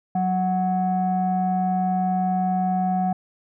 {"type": "tone pair together", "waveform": "sine", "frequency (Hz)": [185, 740], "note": ["F#3", "F#5"], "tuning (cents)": [0, 0], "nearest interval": "2 octaves", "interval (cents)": 2400, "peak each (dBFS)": -21, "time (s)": [0.15, 3.13], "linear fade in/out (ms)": 5, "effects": ["tanh soft clip ceiling -14 dBFS"]}